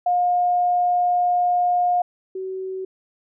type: tone pair in turn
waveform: sine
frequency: 713 / 377.7 Hz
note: F5 / F#4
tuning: +36 / +36 cents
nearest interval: major seventh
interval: 1100 cents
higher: first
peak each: -16 / -26 dBFS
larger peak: first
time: 0.06-2.02 / 2.35-2.85 s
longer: first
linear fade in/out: 5 ms
effects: none